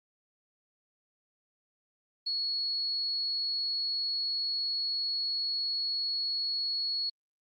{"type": "tone", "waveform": "sine", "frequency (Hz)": 4357, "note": "C#8", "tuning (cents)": -31, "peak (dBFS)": -29, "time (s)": [2.26, 7.1], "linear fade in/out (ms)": 10, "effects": ["Opus 32 kbps"]}